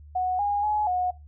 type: tone with pitch steps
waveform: sine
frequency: 736 / 817 / 844 / 727 Hz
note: F#5 / G#5 / G#5 / F#5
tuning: -9 / -29 / +28 / -31 cents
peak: -22 dBFS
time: 0.15-1.11 s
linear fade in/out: 10 ms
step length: 240 ms
effects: noise-tail reverb RT60 0.2 s tail -18 dB re dry + added 74 Hz sine -44 dBFS peak until 1.27 s